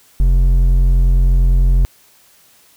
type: tone with hard clipping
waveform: sine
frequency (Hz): 44.39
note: F1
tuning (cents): +29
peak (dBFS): -10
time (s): 0.2-1.85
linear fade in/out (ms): 0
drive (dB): 6
effects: white hiss -50 dBFS RMS until 2.76 s